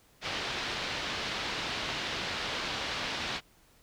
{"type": "low-pass noise", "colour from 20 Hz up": "white", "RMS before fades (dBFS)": -35, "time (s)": [0.21, 3.41], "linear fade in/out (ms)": 50, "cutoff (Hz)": 4300, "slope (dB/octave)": 24, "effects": ["pink hiss -63 dBFS RMS until 3.82 s"]}